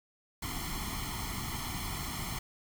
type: noise with comb filter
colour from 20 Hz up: pink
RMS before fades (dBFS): -37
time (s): 0.42-2.39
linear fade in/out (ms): 5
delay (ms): 0.94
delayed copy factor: +0.9
effects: none